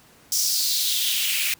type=noise with high-pass filter sweep; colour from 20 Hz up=white; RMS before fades=-23 dBFS; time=0.32-1.54 s; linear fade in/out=2 ms; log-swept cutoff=5700 to 2300 Hz; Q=3.6; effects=pink hiss -53 dBFS RMS until 1.59 s + high-pass 80 Hz 12 dB/octave